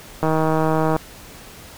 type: click train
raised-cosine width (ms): 1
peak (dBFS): -6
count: 117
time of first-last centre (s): 0.23-0.964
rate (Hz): 158
effects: pink hiss -41 dBFS RMS until 1.77 s

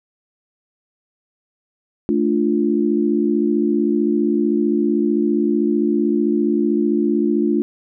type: chord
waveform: sine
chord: D minor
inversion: second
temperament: equal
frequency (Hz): 220 / 293.7 / 349.2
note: A3 / D4 / F4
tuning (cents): 0 / 0 / 0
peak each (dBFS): -19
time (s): 2.09-7.62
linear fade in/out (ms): 0
effects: none

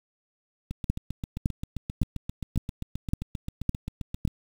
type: two click trains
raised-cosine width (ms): 5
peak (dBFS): -20 / -11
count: 28 / 7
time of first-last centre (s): 0.71-4.277 / 0.9-4.252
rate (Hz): 7.57 / 1.79
effects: 7-bit

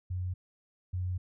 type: tone pair in turn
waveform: sine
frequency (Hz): 91 / 91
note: F#2 / F#2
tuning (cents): -28 / -28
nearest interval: unison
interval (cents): 0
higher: neither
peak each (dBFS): -31 / -30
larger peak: second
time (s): 0.1-0.34 / 0.93-1.18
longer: second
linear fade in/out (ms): 10
effects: none

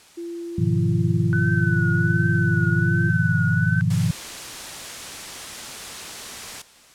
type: tone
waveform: sine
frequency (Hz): 340.6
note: F4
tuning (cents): -43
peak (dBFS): -29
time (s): 0.17-3.1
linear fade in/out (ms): 10
type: chord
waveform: sine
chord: F half-diminished seventh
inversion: first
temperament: equal with one note detuned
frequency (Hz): 102.52 / 123.47 / 155.56 / 174.61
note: Ab2 / Cb3 / Eb3 / F3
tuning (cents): -22 / 0 / 0 / 0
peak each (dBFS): -23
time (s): 0.58-4.11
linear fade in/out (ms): 5
type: tone with vibrato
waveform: sine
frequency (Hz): 1494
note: F#6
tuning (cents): +16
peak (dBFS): -24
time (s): 1.33-3.81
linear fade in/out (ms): 0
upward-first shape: triangle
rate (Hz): 1.3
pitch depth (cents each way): 65
type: noise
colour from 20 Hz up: white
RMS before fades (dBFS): -34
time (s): 3.9-6.62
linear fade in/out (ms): 5
effects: white hiss -50 dBFS RMS until 6.94 s + low-pass 9000 Hz 12 dB/octave

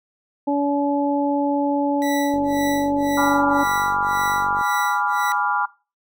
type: harmonic tone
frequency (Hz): 285.1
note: C#4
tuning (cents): +49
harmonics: 1 / 2 / 3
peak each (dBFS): -19 / -24 / -24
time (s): 0.47-3.64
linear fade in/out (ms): 10
type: tone with tremolo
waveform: sawtooth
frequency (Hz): 1961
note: B6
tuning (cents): -13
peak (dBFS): -23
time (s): 2.02-5.32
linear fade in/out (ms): 0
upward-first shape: sine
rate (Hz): 1.9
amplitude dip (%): 100
type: click train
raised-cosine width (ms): 2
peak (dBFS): -22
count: 110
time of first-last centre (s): 2.34-4.611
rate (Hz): 48
type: chord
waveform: sine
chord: G# diminished seventh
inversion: none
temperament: equal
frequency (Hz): 830.6 / 987.8 / 1174.7 / 1396.9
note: G#5 / B5 / D6 / F6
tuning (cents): 0 / 0 / 0 / 0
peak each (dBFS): -23 / -24 / -25 / -24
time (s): 3.17-5.66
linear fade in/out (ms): 10
effects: noise-tail reverb RT60 0.3 s tail -19 dB re dry

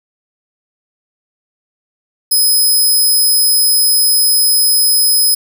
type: tone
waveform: 5% pulse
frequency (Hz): 5080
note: D#8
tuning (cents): +35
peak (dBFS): -3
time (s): 2.31-5.35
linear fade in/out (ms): 10
effects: none

